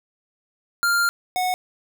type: tone pair in turn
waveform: square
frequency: 1396.9 / 733.6 Hz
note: F6 / F#5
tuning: 0 / -15 cents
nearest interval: major seventh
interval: 1115 cents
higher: first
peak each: -18 / -21 dBFS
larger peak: first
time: 0.83-1.09 / 1.36-1.54 s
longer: first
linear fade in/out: 0 ms
effects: none